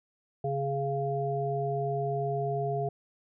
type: harmonic tone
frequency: 138.59 Hz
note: C#3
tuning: in tune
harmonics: 1 / 3 / 5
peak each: -32 / -32 / -32 dBFS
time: 0.44-2.89 s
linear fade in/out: 5 ms
effects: none